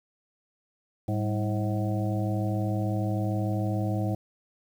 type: harmonic tone with a mistuned harmonic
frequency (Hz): 106.7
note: G#2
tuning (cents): +47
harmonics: 1 / 2 / 3 / 5 / 6 / 7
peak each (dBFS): -27 / -32 / -33 / -38 / -38 / -38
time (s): 1.08-4.15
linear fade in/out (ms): 5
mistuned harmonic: 2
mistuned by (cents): -120
effects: 9-bit